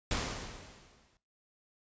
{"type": "noise with exponential decay", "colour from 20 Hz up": "pink", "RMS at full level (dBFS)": -31, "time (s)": [0.11, 1.17], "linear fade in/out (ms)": 1, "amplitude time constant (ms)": 230, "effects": ["noise-tail reverb RT60 0.3 s tail -17 dB re dry", "resampled to 16000 Hz"]}